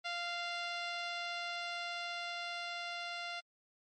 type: tone with level ramp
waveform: 10% pulse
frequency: 695 Hz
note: F5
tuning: 9 cents flat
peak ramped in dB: -28 to -31 dBFS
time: 0.04-3.41 s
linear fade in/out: 20 ms
effects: low-pass 11000 Hz 12 dB/octave + MP3 32 kbps